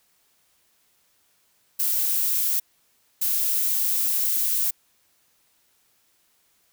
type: noise bursts at uneven times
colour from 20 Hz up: violet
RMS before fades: -23 dBFS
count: 2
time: 1.79-2.6 / 3.21-4.71 s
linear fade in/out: 10 ms
effects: white hiss -65 dBFS RMS until 6.72 s